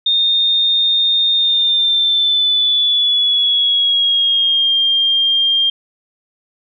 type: tone with pitch glide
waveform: sine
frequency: 3657 to 3202 Hz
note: A#7 to G7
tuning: -34 to +36 cents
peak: -11 dBFS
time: 0.06-5.7 s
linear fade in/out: 5 ms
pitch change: -230 cents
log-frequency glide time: 1.35-4.75 s
effects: none